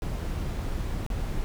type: noise with dropouts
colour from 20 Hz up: brown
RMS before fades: -30 dBFS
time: 0.02-1.44 s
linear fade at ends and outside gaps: 0 ms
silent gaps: 1.064-1.102 s
effects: none